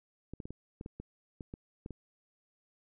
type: clicks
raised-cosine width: 3 ms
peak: -29 dBFS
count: 11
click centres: 0.336 / 0.402 / 0.455 / 0.506 / 0.811 / 0.861 / 1 / 1.408 / 1.539 / 1.861 / 1.907 s
effects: none